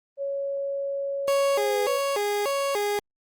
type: tone with pitch glide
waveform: sine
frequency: 556 to 501.1 Hz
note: C#5 to B4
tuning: +5 to +25 cents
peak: -26 dBFS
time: 0.17-2 s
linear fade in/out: 50 ms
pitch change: -180 cents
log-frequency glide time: 1.59-1.79 s
type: tone with vibrato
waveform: 30% pulse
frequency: 478.2 Hz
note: A#4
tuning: 44 cents sharp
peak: -21 dBFS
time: 1.28-2.99 s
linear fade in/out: 0 ms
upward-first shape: square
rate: 1.7 Hz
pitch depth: 260 cents each way
effects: Opus 24 kbps